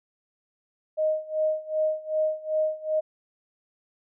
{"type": "tone with tremolo", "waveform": "sine", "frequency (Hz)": 622.3, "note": "D#5", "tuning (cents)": 0, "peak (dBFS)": -20, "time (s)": [0.97, 3.01], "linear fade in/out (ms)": 20, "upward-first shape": "sine", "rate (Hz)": 2.6, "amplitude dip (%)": 90, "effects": []}